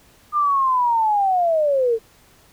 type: linear sweep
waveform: sine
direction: down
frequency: 1215 to 436.1 Hz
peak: -15 dBFS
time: 0.32-1.99 s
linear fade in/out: 50 ms
effects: pink hiss -53 dBFS RMS until 2.52 s